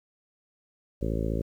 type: harmonic tone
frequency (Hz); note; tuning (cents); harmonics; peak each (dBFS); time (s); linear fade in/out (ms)
55; A1; 0; 1 / 2 / 3 / 4 / 5 / 6 / 7 / 8 / 9 / 10; -30 / -33 / -35 / -36 / -37 / -38 / -38 / -39 / -40 / -40; 1.01-1.42; 10
effects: 10-bit

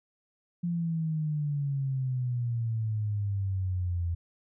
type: exponential sweep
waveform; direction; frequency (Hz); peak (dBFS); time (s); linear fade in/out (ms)
sine; down; 174.61 to 84.2; -27; 0.63-4.15; 10
effects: none

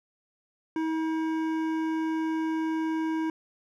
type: tone with hard clipping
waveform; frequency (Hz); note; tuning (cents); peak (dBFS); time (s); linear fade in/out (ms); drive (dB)
triangle; 319.9; D#4; +48; -28; 0.76-3.3; 2; 16
effects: none

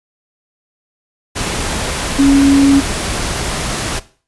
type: tone in noise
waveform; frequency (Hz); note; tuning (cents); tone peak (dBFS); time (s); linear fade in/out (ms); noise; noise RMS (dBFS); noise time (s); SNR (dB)
sine; 277.2; C#4; 0; -6; 2.18-2.81; 20; pink; -19; 1.35-4; +10
effects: noise-tail reverb RT60 0.4 s tail -17 dB re dry + resampled to 24000 Hz

